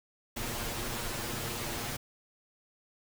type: noise with comb filter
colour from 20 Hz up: pink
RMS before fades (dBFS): -36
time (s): 0.36-1.97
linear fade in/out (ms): 10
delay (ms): 8.5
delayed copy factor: +0.7
effects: none